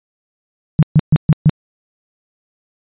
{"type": "tone bursts", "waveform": "sine", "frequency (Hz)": 154, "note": "D#3", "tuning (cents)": -17, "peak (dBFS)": -5, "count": 5, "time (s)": [0.79, 1.495], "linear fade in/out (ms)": 0, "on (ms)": 37, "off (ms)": 130, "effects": ["resampled to 8000 Hz"]}